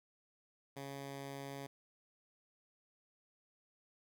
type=tone; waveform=10% pulse; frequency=138.59 Hz; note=C#3; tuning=in tune; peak=-36 dBFS; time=0.76-1.67 s; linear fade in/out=10 ms; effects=none